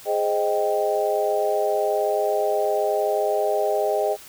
sine chord, Ab major seventh, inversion none, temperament equal, 415.3 / 523.3 / 622.3 / 784 Hz, Ab4 / C5 / Eb5 / G5, 0 / 0 / 0 / 0 cents, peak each -24 / -28 / -23 / -26 dBFS, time 0.05-4.17 s, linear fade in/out 50 ms, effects white hiss -44 dBFS RMS until 4.28 s

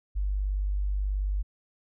sine tone, 49.26 Hz, G1, 9 cents sharp, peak -25 dBFS, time 0.15-1.43 s, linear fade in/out 20 ms, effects none

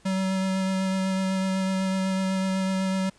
square tone with vibrato, 190 Hz, F#3, 46 cents sharp, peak -24 dBFS, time 0.05-3.1 s, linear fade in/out 10 ms, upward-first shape sine, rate 8 Hz, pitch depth 12 cents each way, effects pink hiss -58 dBFS RMS until 3.18 s + resampled to 22050 Hz

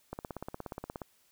click train, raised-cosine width 1 ms, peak -24 dBFS, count 16, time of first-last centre 0.13-1.018 s, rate 16.9 Hz, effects white hiss -68 dBFS RMS until 1.31 s

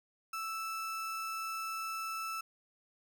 35% pulse tone, 1318.5 Hz, E6, in tune, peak -35 dBFS, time 0.33-2.41 s, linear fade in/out 5 ms, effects none

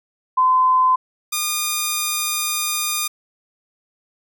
sine / 5% pulse tone pair in turn, 1025 / 1216.8 Hz, C6 / D#6, -36 / -39 cents, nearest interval minor third, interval 297 cents, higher second, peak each -12 / -8 dBFS, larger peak second, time 0.37-0.96 / 1.32-3.08 s, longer second, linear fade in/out 10 ms, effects none

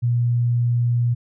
sine tone, 120 Hz, B2, 49 cents flat, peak -16 dBFS, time 0.02-1.15 s, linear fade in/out 20 ms, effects none

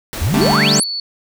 pink noise, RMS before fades -26 dBFS, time 0.13-0.56 s, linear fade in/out 0 ms
sine exponential sweep, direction up, 67.4 to 11870 Hz, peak -14 dBFS, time 0.21-0.84 s, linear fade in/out 10 ms
sawtooth chord, D suspended fourth, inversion none, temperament equal, 146.83 / 196 / 220 Hz, D3 / G3 / A3, 0 / 0 / 0 cents, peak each -14 dBFS, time 0.34-0.8 s, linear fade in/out 2 ms
sine tone, 4451 Hz, C#8, 6 cents sharp, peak -20 dBFS, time 0.41-1 s, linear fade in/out 2 ms
effects none

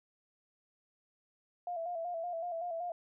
sine tone with vibrato, 684 Hz, F5, 36 cents flat, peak -35 dBFS, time 1.67-2.92 s, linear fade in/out 2 ms, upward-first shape square, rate 5.3 Hz, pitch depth 58 cents each way, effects none

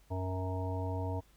harmonic tone, 93 Hz, F#2, 9 cents sharp, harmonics 1 / 3 / 5 / 7 / 9 / 10, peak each -34 / -42 / -43 / -43 / -49 / -44 dBFS, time 0.1-1.21 s, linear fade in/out 20 ms, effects added 50 Hz sine -64 dBFS peak until 1.36 s + pink hiss -67 dBFS RMS until 1.36 s

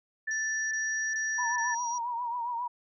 sine tone, 1760 Hz, A6, in tune, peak -29 dBFS, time 0.27-1.75 s, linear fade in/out 10 ms
sine tone bursts, 5740 Hz, F8, 47 cents sharp, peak -35 dBFS, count 4, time 0.31-1.982 s, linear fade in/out 2 ms, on 400 ms, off 24 ms
sine tone with vibrato, 955 Hz, A#5, 42 cents sharp, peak -30 dBFS, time 1.38-2.68 s, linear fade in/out 10 ms, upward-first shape triangle, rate 7.4 Hz, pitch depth 78 cents each way
effects none

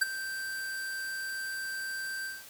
square tone with ADSR envelope, 1564 Hz, G6, 4 cents flat, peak -21 dBFS, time 0.01-2.45 s, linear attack 11 ms, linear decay 18 ms, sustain -14 dB, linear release 200 ms, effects white hiss -50 dBFS RMS until 2.49 s

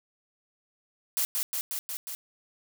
blue noise with echo, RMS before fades -27 dBFS, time 1.17-1.25 s, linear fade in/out 0 ms, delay 180 ms, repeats 5, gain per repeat -2 dB, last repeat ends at 2.15 s, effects none

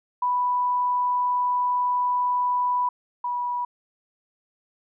sine tone pair in turn, 987.8 / 976.5 Hz, B5 / B5, 0 / -20 cents, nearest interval unison, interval 20 cents, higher first, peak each -20 / -24 dBFS, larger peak first, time 0.22-2.89 / 3.24-3.65 s, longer first, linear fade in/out 5 ms, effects none

